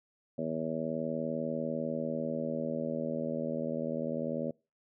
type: harmonic tone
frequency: 80.2 Hz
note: E2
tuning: 47 cents flat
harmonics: 2 / 3 / 4 / 5 / 6 / 7 / 8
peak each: -41 / -36 / -43 / -43 / -41 / -36 / -44 dBFS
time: 0.38-4.51 s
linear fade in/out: 5 ms
effects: noise-tail reverb RT60 0.3 s tail -24 dB re dry